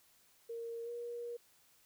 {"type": "tone with pitch glide", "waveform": "sine", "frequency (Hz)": [463.6, 475.5], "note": ["A#4", "A#4"], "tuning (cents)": [-10, 34], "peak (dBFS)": -40, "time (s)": [0.49, 1.37], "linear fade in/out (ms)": 10, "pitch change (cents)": 44, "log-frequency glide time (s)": [0.84, 0.9], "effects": ["white hiss -68 dBFS RMS until 1.85 s"]}